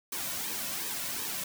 white noise with flanger, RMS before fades -35 dBFS, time 0.12-1.44 s, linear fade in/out 5 ms, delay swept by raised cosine 1.4 to 2.5 ms, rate 2.7 Hz, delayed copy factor -0.65, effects none

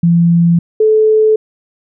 sine tone pair in turn, 170 / 434 Hz, F3 / A4, -46 / -24 cents, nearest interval octave + major third, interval 1622 cents, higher second, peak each -6 dBFS, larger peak neither, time 0.03-0.59 / 0.8-1.36 s, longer neither, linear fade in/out 5 ms, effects none

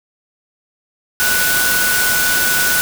sine tone in noise, 1480 Hz, F#6, in tune, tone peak -16 dBFS, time 1.2-2.81 s, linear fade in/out 0 ms, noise white, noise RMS -17 dBFS, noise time 1.2-2.81 s, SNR -2 dB, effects none

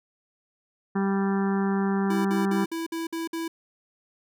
harmonic tone, 196 Hz, G3, in tune, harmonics 1 / 2 / 4 / 5 / 6 / 7 / 8 / 9, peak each -23 / -29 / -35 / -37 / -39 / -40 / -41 / -42 dBFS, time 0.95-2.65 s, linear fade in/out 10 ms
square tone bursts, 329.6 Hz, E4, in tune, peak -29 dBFS, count 7, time 2.1-3.48 s, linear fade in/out 5 ms, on 150 ms, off 55 ms
effects none

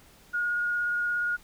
sine tone with vibrato, 1436 Hz, F6, 48 cents sharp, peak -25 dBFS, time 0.33-1.37 s, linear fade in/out 20 ms, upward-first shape sine, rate 17 Hz, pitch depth 9 cents each way, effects pink hiss -56 dBFS RMS until 1.43 s

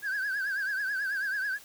sine tone with vibrato, 1600 Hz, G6, 35 cents sharp, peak -26 dBFS, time 0.02-1.59 s, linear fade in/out 50 ms, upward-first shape triangle, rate 9.2 Hz, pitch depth 120 cents each way, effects tanh soft clip ceiling -27 dBFS + white hiss -52 dBFS RMS until 1.64 s

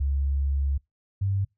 sine tone pair in turn, 69.3 / 98 Hz, C#2 / G2, 0 / 0 cents, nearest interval tritone, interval 600 cents, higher second, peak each -22 dBFS, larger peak neither, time 0-0.78 / 1.21-1.45 s, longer first, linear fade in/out 10 ms, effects noise-tail reverb RT60 0.2 s tail -26 dB re dry

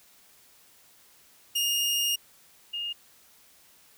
sawtooth / sine tone pair in turn, 2838 / 2838 Hz, F7 / F7, +27 / +27 cents, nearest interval unison, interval 0 cents, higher neither, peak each -21 / -30 dBFS, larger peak first, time 1.55-2.16 / 2.73-2.93 s, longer first, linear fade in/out 10 ms, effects white hiss -58 dBFS RMS until 3.97 s

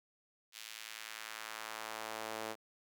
sawtooth tone with high-pass filter sweep, 110 Hz, A2, in tune, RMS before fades -45 dBFS, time 0.52-2.56 s, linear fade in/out 50 ms, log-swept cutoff 3100 to 470 Hz, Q 0.99, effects none

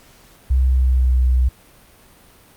sine tone with pitch glide, 64.7 to 62.93 Hz, C2 to B1, -19 to +33 cents, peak -12 dBFS, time 0.5-1.49 s, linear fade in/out 10 ms, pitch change -48 cents, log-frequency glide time 0.65-1.19 s, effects pink hiss -49 dBFS RMS until 2.56 s + Opus 48 kbps

